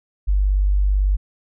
sine tone, 49 Hz, G1, in tune, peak -14 dBFS, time 0.27-1.17 s, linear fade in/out 20 ms, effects none

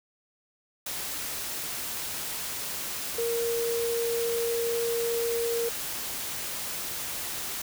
sine tone in noise, 466.2 Hz, A#4, in tune, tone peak -26 dBFS, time 3.18-5.69 s, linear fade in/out 5 ms, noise white, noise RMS -34 dBFS, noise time 0.86-7.62 s, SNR +5 dB, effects none

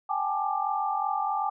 sine tone cluster, 776 / 821 / 864 / 1186 Hz, G5 / G#5 / A5 / D6, -18 / -20 / -32 / +17 cents, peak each -31 dBFS, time 0.09-1.5 s, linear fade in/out 10 ms, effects none

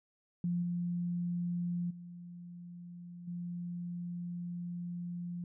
sine tone with level steps, 174.61 Hz, F3, in tune, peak -30 / -32 / -45 / -37 dBFS, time 0.44-5.44 s, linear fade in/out 2 ms, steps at 0.62 / 1.9 / 3.27 s, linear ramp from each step 10 ms, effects none

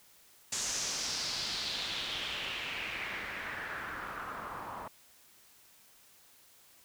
white noise with low-pass filter sweep, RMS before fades -38 dBFS, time 0.52-4.88 s, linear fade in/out 5 ms, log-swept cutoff 7000 to 990 Hz, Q 3.2, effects white hiss -61 dBFS RMS until 6.84 s

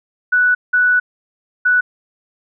sine tone bursts at uneven times, 1480 Hz, F#6, in tune, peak -10 dBFS, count 3, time 0.32-0.55 / 0.73-1 / 1.65-1.81 s, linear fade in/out 10 ms, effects none

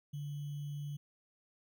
sine tone with sample-and-hold, 145.1 Hz, D3, 21 cents flat, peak -38 dBFS, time 0.13-0.97 s, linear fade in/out 10 ms, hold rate 3150 Hz, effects none

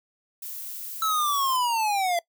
violet noise, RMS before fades -36 dBFS, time 0.42-1.57 s, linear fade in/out 5 ms
square linear sweep, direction down, 1318.5 to 673 Hz, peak -23 dBFS, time 1.02-2.19 s, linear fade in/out 2 ms
effects noise-tail reverb RT60 0.1 s tail -21 dB re dry

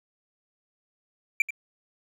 triangle tone with echo, 2349 Hz, D7, in tune, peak -16 dBFS, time 1.4-1.42 s, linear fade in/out 2 ms, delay 86 ms, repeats 1, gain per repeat -12 dB, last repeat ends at 1.506 s, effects none

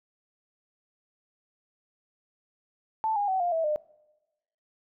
sine tone with pitch steps, 880 / 816.3 / 757.3 / 702.5 / 651.7 / 604.5 Hz, A5 / G#5 / F#5 / F5 / E5 / D5, 0 / -30 / +40 / +10 / -20 / +50 cents, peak -24 dBFS, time 3.04-3.76 s, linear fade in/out 0 ms, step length 120 ms, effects noise-tail reverb RT60 1.0 s tail -23 dB re dry

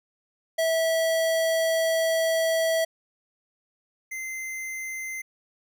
square tone pair in turn, 652 / 2074 Hz, E5 / C7, -19 / -16 cents, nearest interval octave + minor sixth, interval 2003 cents, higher second, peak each -22 / -32 dBFS, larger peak first, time 0.58-2.85 / 4.11-5.22 s, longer first, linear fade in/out 10 ms, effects none

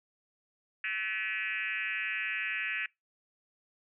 sine tone with frequency modulation, 2136 Hz, C7, 35 cents sharp, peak -31 dBFS, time 0.84-2.86 s, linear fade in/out 2 ms, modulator 205 Hz, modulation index 2.8, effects noise-tail reverb RT60 0.2 s tail -25 dB re dry

